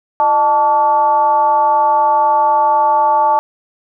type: tone with frequency modulation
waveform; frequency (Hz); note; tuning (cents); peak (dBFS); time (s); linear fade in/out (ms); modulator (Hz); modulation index
sine; 878; A5; -4; -9; 0.2-3.39; 0; 268; 0.66
effects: none